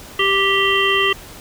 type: harmonic tone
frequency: 392 Hz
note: G4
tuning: in tune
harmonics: 1 / 3 / 5 / 7 / 8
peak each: -20 / -20 / -20 / -20 / -20 dBFS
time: 0.19-1.13 s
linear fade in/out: 5 ms
effects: pink hiss -38 dBFS RMS until 1.4 s